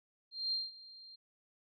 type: tone with ADSR envelope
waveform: sine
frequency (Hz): 4186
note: C8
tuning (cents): 0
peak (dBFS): -31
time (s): 0.31-1.16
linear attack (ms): 210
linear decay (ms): 190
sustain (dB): -20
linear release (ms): 11
effects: none